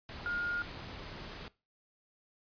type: tone in noise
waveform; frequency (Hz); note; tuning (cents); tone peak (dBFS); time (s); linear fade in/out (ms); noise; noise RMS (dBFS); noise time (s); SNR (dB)
sine; 1421; F6; +30; -32; 0.26-0.62; 0; pink; -45; 0.09-1.48; +10
effects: noise-tail reverb RT60 0.3 s tail -21 dB re dry + resampled to 11025 Hz